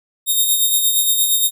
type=tone with tremolo; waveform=5% pulse; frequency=3704 Hz; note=A#7; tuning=12 cents flat; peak=-4 dBFS; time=0.26-1.51 s; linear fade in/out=50 ms; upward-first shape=sine; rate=8.6 Hz; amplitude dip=45%; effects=none